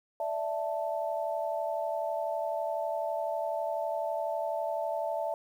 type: chord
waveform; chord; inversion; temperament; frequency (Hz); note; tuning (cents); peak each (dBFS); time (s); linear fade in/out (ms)
sine; D suspended second; none; equal; 587.3 / 659.3 / 880; D5 / E5 / A5; 0 / 0 / 0; -35 / -32 / -36; 0.2-5.34; 2
effects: 10-bit